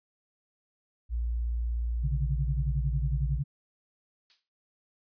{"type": "tone", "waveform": "sine", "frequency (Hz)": 58.3, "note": "A#1", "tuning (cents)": 1, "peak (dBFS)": -27, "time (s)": [1.09, 3.42], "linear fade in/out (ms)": 50}
{"type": "tone with tremolo", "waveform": "sine", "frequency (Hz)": 139.5, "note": "C#3", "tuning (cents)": 11, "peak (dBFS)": -25, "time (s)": [2.03, 3.44], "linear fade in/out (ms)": 20, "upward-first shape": "sine", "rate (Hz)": 11, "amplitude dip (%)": 100}
{"type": "noise with exponential decay", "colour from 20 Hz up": "violet", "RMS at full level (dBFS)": -41, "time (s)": [4.3, 4.49], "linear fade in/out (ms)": 0, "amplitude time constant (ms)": 41}
{"effects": ["resampled to 11025 Hz"]}